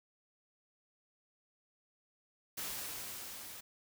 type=noise with level ramp; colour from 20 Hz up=white; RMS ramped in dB=-40 to -49 dBFS; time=2.57-3.61 s; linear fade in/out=10 ms; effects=none